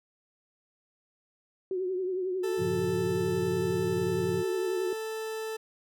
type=tone with vibrato; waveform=sine; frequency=370.7 Hz; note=F#4; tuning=3 cents sharp; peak=-28 dBFS; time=1.71-4.93 s; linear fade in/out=2 ms; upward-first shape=triangle; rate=11 Hz; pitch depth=69 cents each way
type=tone; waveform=40% pulse; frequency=440.3 Hz; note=A4; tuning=1 cent sharp; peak=-32 dBFS; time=2.43-5.57 s; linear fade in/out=10 ms
type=chord; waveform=sine; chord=G half-diminished seventh; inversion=none; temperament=equal; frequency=98 / 116.54 / 138.59 / 174.61 Hz; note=G2 / Bb2 / Db3 / F3; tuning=0 / 0 / 0 / 0 cents; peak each=-38 / -39 / -39 / -33 dBFS; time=2.57-4.44 s; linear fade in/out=50 ms
effects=none